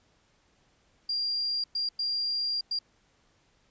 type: tone bursts at uneven times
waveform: sine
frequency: 4778 Hz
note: D8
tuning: 29 cents sharp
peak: -27 dBFS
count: 4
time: 1.09-1.64 / 1.75-1.89 / 1.99-2.61 / 2.71-2.79 s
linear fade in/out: 5 ms
effects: pink hiss -67 dBFS RMS until 3.7 s + resampled to 16000 Hz